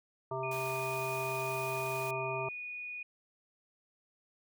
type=harmonic tone; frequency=131.4 Hz; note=C3; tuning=8 cents sharp; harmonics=1 / 3 / 5 / 7 / 9; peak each=-42 / -39 / -39 / -40 / -42 dBFS; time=0.31-2.49 s; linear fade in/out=5 ms
type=tone; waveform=sine; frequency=2464 Hz; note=D#7; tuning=17 cents flat; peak=-39 dBFS; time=0.43-3.03 s; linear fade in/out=5 ms
type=noise; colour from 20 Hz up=white; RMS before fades=-47 dBFS; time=0.51-2.11 s; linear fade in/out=5 ms
effects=none

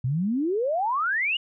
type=exponential sweep; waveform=sine; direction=up; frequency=119.2 to 2960 Hz; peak=-22 dBFS; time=0.04-1.37 s; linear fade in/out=5 ms; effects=none

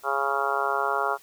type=harmonic tone; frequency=138.59 Hz; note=C#3; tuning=in tune; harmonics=3 / 4 / 5 / 6 / 7 / 8 / 9 / 10; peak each=-32 / -34 / -31 / -31 / -32 / -30 / -32 / -29 dBFS; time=0.03-1.18 s; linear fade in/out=50 ms; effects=white hiss -54 dBFS RMS until 1.22 s

